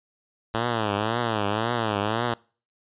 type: tone with vibrato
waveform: 5% pulse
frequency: 110.4 Hz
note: A2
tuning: 6 cents sharp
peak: -12 dBFS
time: 0.54-2.34 s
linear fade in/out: 5 ms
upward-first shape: triangle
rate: 1.9 Hz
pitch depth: 180 cents each way
effects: noise-tail reverb RT60 0.4 s tail -25 dB re dry + resampled to 8000 Hz